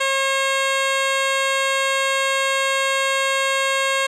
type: tone with low-pass filter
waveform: 10% pulse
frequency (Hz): 540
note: C#5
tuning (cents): -45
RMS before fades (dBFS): -20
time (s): 0-4.07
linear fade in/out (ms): 10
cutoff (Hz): 7800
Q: 0.85
effects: none